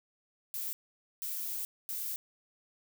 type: noise bursts at uneven times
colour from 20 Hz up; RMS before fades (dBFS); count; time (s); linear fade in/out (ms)
violet; -37; 3; 0.54-0.73 / 1.22-1.65 / 1.89-2.16; 0
effects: none